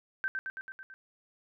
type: tone with echo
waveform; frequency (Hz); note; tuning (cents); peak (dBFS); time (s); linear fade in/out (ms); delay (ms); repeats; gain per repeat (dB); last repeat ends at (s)
sine; 1552; G6; -18; -28; 0.24-0.28; 0; 110; 6; -3; 0.94
effects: none